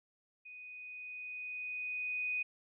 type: tone with level ramp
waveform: sine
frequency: 2489 Hz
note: D#7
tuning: in tune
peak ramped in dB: -48 to -32 dBFS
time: 0.45-2.43 s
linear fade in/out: 10 ms
effects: none